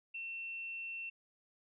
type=tone; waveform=sine; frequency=2700 Hz; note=E7; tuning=41 cents sharp; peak=-40 dBFS; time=0.14-1.1 s; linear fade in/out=10 ms; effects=none